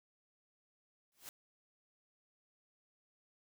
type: noise with exponential growth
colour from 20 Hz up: white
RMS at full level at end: -45 dBFS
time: 1.12-1.29 s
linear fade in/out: 1 ms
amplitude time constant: 36 ms
effects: none